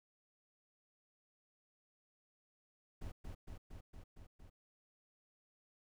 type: noise with echo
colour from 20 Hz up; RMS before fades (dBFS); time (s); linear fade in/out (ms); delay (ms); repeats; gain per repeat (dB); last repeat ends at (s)
brown; -45; 3.01-3.12; 10; 230; 6; -2; 4.5
effects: none